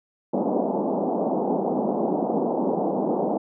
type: band-pass noise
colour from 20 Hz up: pink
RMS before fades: -24 dBFS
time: 0.33-3.38 s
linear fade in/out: 10 ms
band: 190 to 870 Hz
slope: 48 dB/octave
effects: none